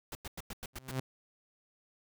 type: noise bursts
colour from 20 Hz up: pink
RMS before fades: -42 dBFS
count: 7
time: 0.12-0.913 s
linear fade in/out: 2 ms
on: 31 ms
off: 96 ms
type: tone with exponential growth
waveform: sawtooth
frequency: 130.81 Hz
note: C3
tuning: in tune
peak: -26 dBFS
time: 0.73-1 s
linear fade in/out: 5 ms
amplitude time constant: 57 ms
effects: none